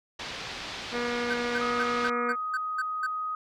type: low-pass noise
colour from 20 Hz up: white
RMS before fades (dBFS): -38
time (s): 0.19-2.1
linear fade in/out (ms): 5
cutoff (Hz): 4600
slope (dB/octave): 24
type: harmonic tone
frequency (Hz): 240.6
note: B3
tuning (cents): -45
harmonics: 1 / 2 / 3 / 4 / 5 / 6 / 7 / 8 / 9 / 10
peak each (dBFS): -34 / -31 / -42 / -42 / -38 / -39 / -41 / -43 / -40 / -46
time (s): 0.91-2.36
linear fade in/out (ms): 50
type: tone bursts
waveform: triangle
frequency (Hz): 1531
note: G6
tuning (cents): -41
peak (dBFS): -25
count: 8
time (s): 1.3-3.066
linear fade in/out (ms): 5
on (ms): 37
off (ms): 210
type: tone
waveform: sine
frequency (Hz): 1253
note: D#6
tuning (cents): +12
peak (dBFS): -29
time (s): 1.61-3.35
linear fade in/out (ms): 2
effects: none